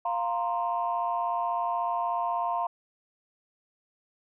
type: chord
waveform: sine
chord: F suspended fourth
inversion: none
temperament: just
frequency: 698.5 / 931.3 / 1047.7 Hz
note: F5 / Bb5 / C6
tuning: 0 / -2 / +2 cents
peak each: -29 / -30 / -31 dBFS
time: 0.05-2.67 s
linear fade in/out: 5 ms
effects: tanh soft clip ceiling -17 dBFS